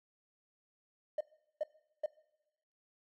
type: tone bursts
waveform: triangle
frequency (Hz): 610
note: D#5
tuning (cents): -34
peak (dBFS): -27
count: 3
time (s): 1.18-2.061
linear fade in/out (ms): 5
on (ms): 27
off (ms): 400
effects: noise-tail reverb RT60 0.9 s tail -23 dB re dry + tanh soft clip ceiling -28 dBFS